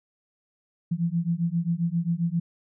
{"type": "beating tone pair", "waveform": "sine", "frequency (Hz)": [165.8, 173.3], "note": ["E3", "F3"], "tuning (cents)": [10, -13], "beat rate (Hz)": 7.5, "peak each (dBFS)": -26, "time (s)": [0.91, 2.4], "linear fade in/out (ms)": 10, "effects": []}